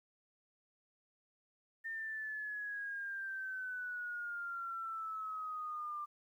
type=exponential sweep; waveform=sine; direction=down; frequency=1816 to 1187 Hz; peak=-39 dBFS; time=1.84-6.06 s; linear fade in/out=20 ms; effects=12-bit